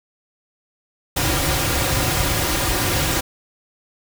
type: noise with comb filter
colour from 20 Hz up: pink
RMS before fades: -20 dBFS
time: 1.16-3.21 s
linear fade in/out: 10 ms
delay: 4.6 ms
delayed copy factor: -0.65
effects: none